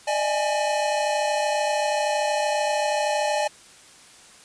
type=tone cluster; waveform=square; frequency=599 / 647 / 810 / 843 Hz; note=D5 / E5 / G#5 / G#5; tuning=+34 / -32 / -43 / +26 cents; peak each=-25 / -34 / -33 / -26 dBFS; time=0.07-3.48 s; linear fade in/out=10 ms; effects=white hiss -49 dBFS RMS until 4.44 s + resampled to 22050 Hz